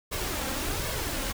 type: noise with flanger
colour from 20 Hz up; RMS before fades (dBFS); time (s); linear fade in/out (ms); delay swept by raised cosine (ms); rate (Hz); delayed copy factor
pink; -31; 0.11-1.33; 20; 1.8 to 3.8; 1.3; +0.5
effects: none